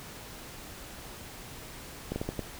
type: slowing click train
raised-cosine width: 2 ms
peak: -18 dBFS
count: 5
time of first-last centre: 2.12-2.393 s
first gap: 40 ms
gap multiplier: 1.37
effects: pink hiss -45 dBFS RMS until 2.59 s